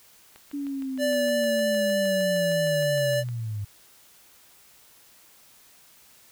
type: click train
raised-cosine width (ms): 0.3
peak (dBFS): -31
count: 20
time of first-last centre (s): 0.36-3.288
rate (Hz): 6.49
type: linear sweep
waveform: sine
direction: down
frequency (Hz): 287.1 to 99.9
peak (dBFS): -28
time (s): 0.53-3.65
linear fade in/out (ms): 10
type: tone with vibrato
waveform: square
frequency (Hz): 583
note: D5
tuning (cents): -13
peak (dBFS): -23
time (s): 0.98-3.24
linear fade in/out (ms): 50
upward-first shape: triangle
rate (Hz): 3.2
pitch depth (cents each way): 11
effects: white hiss -55 dBFS RMS until 6.31 s